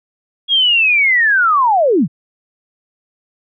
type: linear sweep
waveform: sine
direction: down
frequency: 3322 to 120 Hz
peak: -9 dBFS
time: 0.48-2.08 s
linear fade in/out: 50 ms
effects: none